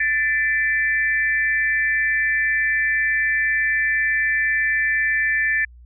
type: tone cluster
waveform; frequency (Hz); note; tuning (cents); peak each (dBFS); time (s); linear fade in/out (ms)
sine; 1766 / 2028 / 2330; A6 / B6 / D7; +6 / +45 / -14; -18 / -27 / -26; 0-5.65; 5
effects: added 60 Hz sine -42 dBFS peak until 5.85 s